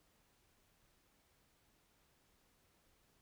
silence, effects pink hiss -74 dBFS RMS until 3.21 s

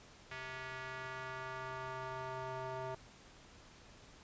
square tone with band-pass filter sweep, 130 Hz, C3, 11 cents flat, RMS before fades -44 dBFS, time 0.31-2.95 s, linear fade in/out 5 ms, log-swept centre 2000 to 770 Hz, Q 1.6, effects pink hiss -59 dBFS RMS until 4.23 s + resampled to 16000 Hz

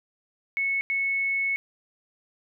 sine tone bursts at uneven times, 2202 Hz, C#7, 12 cents flat, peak -23 dBFS, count 2, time 0.57-0.81 / 0.9-1.56 s, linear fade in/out 0 ms, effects none

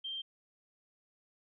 sine tone, 3161 Hz, G7, 14 cents sharp, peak -37 dBFS, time 0.04-0.22 s, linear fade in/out 10 ms, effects none

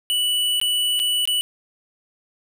square tone with dropouts, 2959 Hz, F#7, 1 cent flat, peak -19 dBFS, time 0.1-1.41 s, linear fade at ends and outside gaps 0 ms, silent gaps 0.6-0.614 / 0.993-0.999 / 1.254-1.275 s, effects none

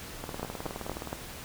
two click trains, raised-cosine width 1 ms, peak -18 / -22 dBFS, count 4 / 17, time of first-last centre 0.43-1.129 / 0.24-1.073 s, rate 4.29 / 19.2 Hz, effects pink hiss -43 dBFS RMS until 1.44 s

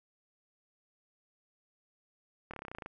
slowing click train, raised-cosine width 0.5 ms, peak -27 dBFS, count 12, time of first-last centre 2.51-2.861 s, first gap 26 ms, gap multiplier 1.04, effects none

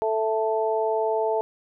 harmonic tone, 220 Hz, A3, in tune, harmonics 2 / 3 / 4, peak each -24 / -26 / -27 dBFS, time 0.02-1.41 s, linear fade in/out 0 ms, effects none

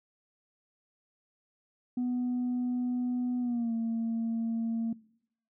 sine tone with pitch glide, 247.3 to 228.1 Hz, B3 to A#3, +3 to -37 cents, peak -26 dBFS, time 1.97-4.93 s, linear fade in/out 5 ms, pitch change -140 cents, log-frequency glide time 3.4-3.73 s, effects noise-tail reverb RT60 0.7 s tail -22 dB re dry + tanh soft clip ceiling -26 dBFS

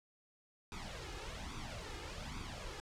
pink noise with flanger, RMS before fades -45 dBFS, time 0.72-2.8 s, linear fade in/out 0 ms, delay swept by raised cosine 0.83 to 2.43 ms, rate 1.2 Hz, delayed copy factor +0.7, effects low-pass 6000 Hz 12 dB/octave

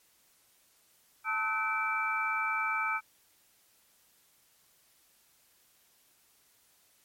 sine tone cluster, 882 / 1286 / 1515 / 2324 Hz, A5 / E6 / F#6 / D7, +4 / -43 / +40 / -19 cents, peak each -36 / -32 / -36 / -33 dBFS, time 1.24-3.01 s, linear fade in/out 50 ms, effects white hiss -66 dBFS RMS until 7.04 s + MP3 64 kbps

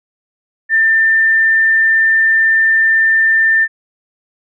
sine tone, 1791 Hz, A6, 30 cents sharp, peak -8 dBFS, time 0.69-3.68 s, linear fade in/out 50 ms, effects none

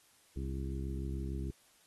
harmonic tone with a mistuned harmonic, 66.7 Hz, C2, 34 cents sharp, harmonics 1 / 2 / 3 / 4 / 5 / 6, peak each -37 / -42 / -45 / -48 / -46 / -51 dBFS, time 0.36-1.51 s, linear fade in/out 5 ms, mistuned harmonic 6, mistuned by +18 cents, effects white hiss -66 dBFS RMS until 1.86 s + AAC 32 kbps

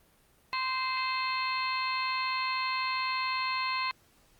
harmonic tone with a mistuned harmonic, 519 Hz, C5, 14 cents flat, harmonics 2 / 3 / 4 / 5 / 6 / 7 / 8, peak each -31 / -43 / -36 / -37 / -47 / -47 / -37 dBFS, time 0.53-3.91 s, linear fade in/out 0 ms, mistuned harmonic 8, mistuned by +30 cents, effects pink hiss -64 dBFS RMS until 4.39 s + Opus 32 kbps

